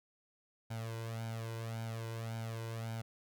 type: tone with flanger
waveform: sawtooth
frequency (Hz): 113.5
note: A#2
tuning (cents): -46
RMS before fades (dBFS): -41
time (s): 0.7-3.02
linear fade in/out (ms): 10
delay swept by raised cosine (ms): 1.3 to 2.03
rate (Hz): 1.8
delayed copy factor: +0.75
effects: none